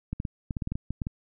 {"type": "clicks", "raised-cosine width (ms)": 5, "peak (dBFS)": -18, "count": 12, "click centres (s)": [0.13, 0.201, 0.252, 0.508, 0.568, 0.622, 0.674, 0.72, 0.755, 0.906, 1.018, 1.069], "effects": []}